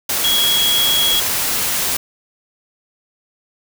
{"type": "tone in noise", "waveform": "sine", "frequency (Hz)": 3322, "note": "G#7", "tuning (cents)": 0, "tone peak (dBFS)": -14, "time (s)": [0.24, 1.2], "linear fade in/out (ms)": 5, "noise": "white", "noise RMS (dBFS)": -19, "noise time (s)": [0.09, 1.97], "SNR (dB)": 2, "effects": []}